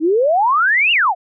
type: exponential two-way sweep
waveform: sine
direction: up then down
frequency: 298.1 to 2909 to 655 Hz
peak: -11 dBFS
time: 0-1.15 s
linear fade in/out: 50 ms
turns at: 0.92 s
effects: none